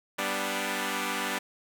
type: chord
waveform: 5% pulse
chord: G major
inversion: none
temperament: equal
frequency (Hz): 196 / 246.9 / 293.7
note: G3 / B3 / D4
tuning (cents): 0 / 0 / 0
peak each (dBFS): -22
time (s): 0.18-1.39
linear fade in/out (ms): 10
effects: none